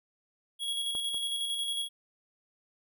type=tone with tremolo; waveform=square; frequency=3322 Hz; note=G#7; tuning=in tune; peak=-30 dBFS; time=0.59-1.89 s; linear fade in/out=50 ms; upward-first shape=square; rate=11 Hz; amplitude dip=30%
type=clicks; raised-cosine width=1 ms; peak=-30 / -34 dBFS; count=2; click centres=0.951 / 1.145 s
effects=none